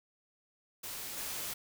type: noise with level steps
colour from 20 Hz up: white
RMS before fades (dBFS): -42 / -39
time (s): 0.83-1.54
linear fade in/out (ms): 10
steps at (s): 1.17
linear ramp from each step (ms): 10
effects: none

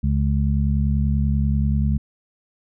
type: harmonic tone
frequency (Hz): 70.3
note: C#2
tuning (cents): +25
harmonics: 1 / 2 / 3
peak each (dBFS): -19 / -22 / -24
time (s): 0.03-1.98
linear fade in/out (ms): 10
effects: none

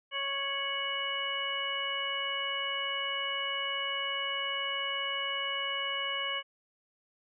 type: harmonic tone with a mistuned harmonic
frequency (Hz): 554.4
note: C#5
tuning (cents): 0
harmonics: 1 / 2 / 3 / 4 / 5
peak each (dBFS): -42 / -38 / -40 / -37 / -34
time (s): 0.11-6.43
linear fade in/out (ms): 50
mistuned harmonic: 5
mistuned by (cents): +99
effects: none

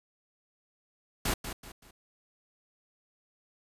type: noise with echo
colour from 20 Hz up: pink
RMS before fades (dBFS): -29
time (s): 1.25-1.34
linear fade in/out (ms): 5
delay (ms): 190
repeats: 3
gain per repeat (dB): -9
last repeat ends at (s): 1.91
effects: resampled to 32000 Hz

